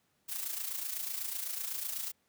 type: noise with amplitude modulation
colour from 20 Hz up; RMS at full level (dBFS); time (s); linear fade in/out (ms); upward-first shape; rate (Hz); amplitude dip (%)
blue; -35; 0.28-2.12; 20; sine; 28; 60
effects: pink hiss -74 dBFS RMS until 2.28 s + high-pass 100 Hz 12 dB/octave

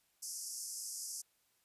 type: band-pass noise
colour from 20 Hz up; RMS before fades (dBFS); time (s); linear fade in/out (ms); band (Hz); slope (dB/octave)
pink; -44; 0.22-1.22; 10; 5000 to 12000; 96
effects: white hiss -75 dBFS RMS until 1.64 s + resampled to 32000 Hz

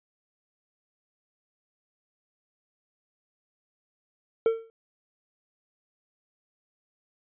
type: tone with exponential decay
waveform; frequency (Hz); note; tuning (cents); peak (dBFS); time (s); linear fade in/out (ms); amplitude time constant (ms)
triangle; 452.6; A4; +49; -14; 4.46-4.7; 1; 51
effects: resampled to 8000 Hz

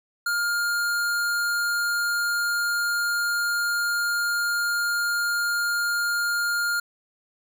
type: tone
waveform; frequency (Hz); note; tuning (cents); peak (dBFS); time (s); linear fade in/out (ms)
square; 1410; F6; +16; -23; 0.26-6.8; 5
effects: none

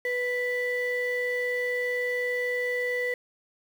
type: tone pair together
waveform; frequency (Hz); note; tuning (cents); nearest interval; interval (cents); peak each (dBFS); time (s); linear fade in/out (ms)
sine; 493.4 / 1975.5; B4 / B6; -2 / 0; 2 octaves; 2402; -27; 0.05-3.14; 2
effects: tanh soft clip ceiling -21 dBFS + 8-bit

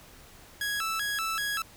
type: tone with vibrato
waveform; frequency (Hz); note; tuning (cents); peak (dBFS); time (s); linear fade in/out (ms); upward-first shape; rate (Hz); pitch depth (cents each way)
sawtooth; 1480; F#6; 0; -25; 0.61-1.62; 2; square; 2.6; 200
effects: pink hiss -52 dBFS RMS until 1.76 s

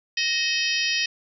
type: harmonic tone with a mistuned harmonic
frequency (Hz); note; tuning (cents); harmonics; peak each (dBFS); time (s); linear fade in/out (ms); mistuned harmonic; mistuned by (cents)
622.3; D#5; 0; 3 / 4 / 5 / 6 / 7 / 8 / 9; -29 / -26 / -29 / -33 / -33 / -29 / -30; 0.17-1.06; 5; 4; +57
effects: none

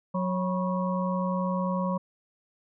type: harmonic tone with a mistuned harmonic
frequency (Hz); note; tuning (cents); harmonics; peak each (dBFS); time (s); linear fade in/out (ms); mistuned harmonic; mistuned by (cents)
183.1; F#3; -18; 1 / 3 / 5 / 6; -27 / -32 / -34 / -35; 0.14-1.98; 10; 5; +100
effects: none

